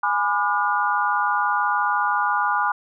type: chord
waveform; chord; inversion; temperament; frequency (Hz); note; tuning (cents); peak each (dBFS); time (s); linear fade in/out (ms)
sine; G# diminished seventh; none; just; 830.6 / 996.7 / 1196.1 / 1435.3; G#5 / B5 / D6 / F6; 0 / +16 / +31 / +47; -24; 0.03-2.72; 5
effects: none